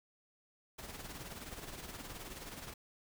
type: noise with tremolo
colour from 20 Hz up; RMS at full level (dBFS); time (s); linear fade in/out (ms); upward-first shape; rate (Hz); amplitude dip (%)
pink; -45; 0.78-2.74; 10; sine; 19; 55
effects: none